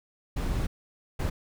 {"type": "noise bursts at uneven times", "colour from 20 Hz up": "brown", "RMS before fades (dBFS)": -28, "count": 2, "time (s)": [[0.36, 0.67], [1.19, 1.3]], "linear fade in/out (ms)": 10, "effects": []}